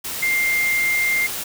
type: tone in noise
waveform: sine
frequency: 2100 Hz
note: C7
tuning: 6 cents sharp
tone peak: -17 dBFS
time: 0.22-1.27 s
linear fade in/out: 10 ms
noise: white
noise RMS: -28 dBFS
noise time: 0.04-1.44 s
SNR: +8 dB
effects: none